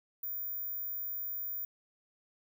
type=tone; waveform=sine; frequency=14850 Hz; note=A#9; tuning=8 cents flat; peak=-35 dBFS; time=0.23-1.65 s; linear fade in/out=2 ms; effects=12-bit